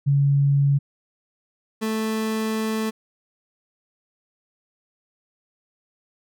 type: tone pair in turn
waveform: sine / 30% pulse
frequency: 140.7 / 219.6 Hz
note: C#3 / A3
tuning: +26 / -3 cents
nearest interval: minor sixth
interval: 771 cents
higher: second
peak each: -15 / -20 dBFS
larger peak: first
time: 0.06-0.79 / 1.81-2.91 s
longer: second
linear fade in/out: 20 ms
effects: none